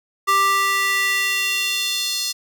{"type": "tone with high-pass filter sweep", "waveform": "square", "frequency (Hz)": 392.7, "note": "G4", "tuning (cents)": 3, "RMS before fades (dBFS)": -20, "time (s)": [0.27, 2.33], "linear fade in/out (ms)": 20, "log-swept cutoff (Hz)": [1100, 4700], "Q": 2.4, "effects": []}